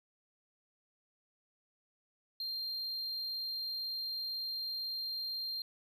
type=tone; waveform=triangle; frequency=4186 Hz; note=C8; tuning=in tune; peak=-35 dBFS; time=2.4-5.62 s; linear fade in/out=2 ms; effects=none